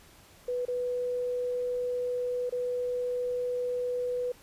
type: tone with dropouts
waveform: sine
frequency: 493.9 Hz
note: B4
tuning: in tune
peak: -28 dBFS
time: 0.48-4.32 s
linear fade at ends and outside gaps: 5 ms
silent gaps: 0.653-0.681 / 2.496-2.523 s
effects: pink hiss -56 dBFS RMS until 4.42 s + resampled to 32000 Hz